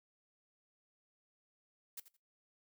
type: noise with echo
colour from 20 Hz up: blue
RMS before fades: -45 dBFS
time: 1.97-2 s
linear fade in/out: 5 ms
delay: 84 ms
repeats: 2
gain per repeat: -14 dB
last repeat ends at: 2.168 s
effects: noise-tail reverb RT60 0.2 s tail -18 dB re dry